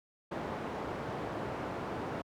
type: low-pass noise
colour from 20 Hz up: white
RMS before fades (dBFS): -38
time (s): 0.31-2.22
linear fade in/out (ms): 10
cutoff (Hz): 790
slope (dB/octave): 12
effects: high-pass 80 Hz 12 dB/octave